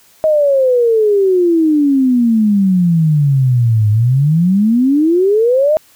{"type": "exponential two-way sweep", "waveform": "sine", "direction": "down then up", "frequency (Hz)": [635, 103.83, 635], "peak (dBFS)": -8, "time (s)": [0.24, 5.77], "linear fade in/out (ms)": 0, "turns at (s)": 3.9, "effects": ["white hiss -48 dBFS RMS until 5.95 s"]}